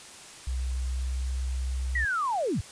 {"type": "tone with pitch glide", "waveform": "sine", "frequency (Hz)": [63.7, 64.44], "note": ["C2", "C2"], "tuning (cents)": [-46, -26], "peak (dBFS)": -27, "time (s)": [0.47, 2.05], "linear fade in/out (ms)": 5, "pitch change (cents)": 20, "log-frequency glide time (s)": [0.85, 1.3]}
{"type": "linear sweep", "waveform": "sine", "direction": "down", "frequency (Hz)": [1975.5, 59], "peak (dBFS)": -25, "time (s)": [1.95, 2.61], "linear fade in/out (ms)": 5}
{"effects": ["white hiss -46 dBFS RMS until 2.71 s", "resampled to 22050 Hz"]}